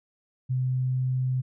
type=tone; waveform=sine; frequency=128.5 Hz; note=C3; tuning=31 cents flat; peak=-23 dBFS; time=0.49-1.42 s; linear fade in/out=20 ms; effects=none